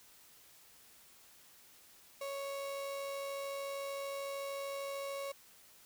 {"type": "tone with amplitude modulation", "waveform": "35% pulse", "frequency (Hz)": 554.4, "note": "C#5", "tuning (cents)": 0, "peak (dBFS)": -36, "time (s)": [2.21, 5.32], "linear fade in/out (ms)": 5, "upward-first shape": "sine", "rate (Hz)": 93.3, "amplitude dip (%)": 25, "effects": ["white hiss -61 dBFS RMS until 5.85 s"]}